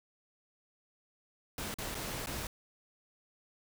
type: noise with dropouts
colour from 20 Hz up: pink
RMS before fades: -39 dBFS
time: 1.58-2.47 s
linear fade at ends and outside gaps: 2 ms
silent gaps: 1.742-1.785 / 1.946-1.951 / 2.261-2.27 s
effects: none